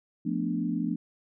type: chord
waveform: sine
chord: B half-diminished seventh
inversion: second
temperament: equal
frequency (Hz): 174.61 / 220 / 246.9 / 293.7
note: F3 / A3 / B3 / D4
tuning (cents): 0 / 0 / 0 / 0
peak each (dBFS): -32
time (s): 0.25-0.96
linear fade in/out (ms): 10
effects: none